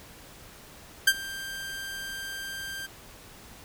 sawtooth tone with ADSR envelope, 1580 Hz, G6, 13 cents sharp, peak -11 dBFS, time 1.07-2.87 s, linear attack 7 ms, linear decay 51 ms, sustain -20 dB, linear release 17 ms, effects pink hiss -49 dBFS RMS until 3.64 s

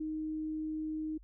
sine tone, 311.1 Hz, D#4, in tune, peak -34 dBFS, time 0-1.18 s, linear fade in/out 10 ms, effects added 47 Hz sine -53 dBFS peak until 1.23 s

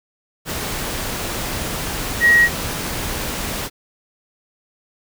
sine tone in noise, 1897 Hz, A#6, 30 cents sharp, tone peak -9 dBFS, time 2.2-2.49 s, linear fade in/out 50 ms, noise pink, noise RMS -25 dBFS, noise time 0.45-3.7 s, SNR +13 dB, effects none

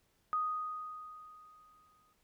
sine tone with exponential decay, 1244.5 Hz, D#6, in tune, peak -29 dBFS, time 0.33-2.13 s, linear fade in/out 0 ms, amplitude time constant 390 ms, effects pink hiss -74 dBFS RMS until 2.23 s

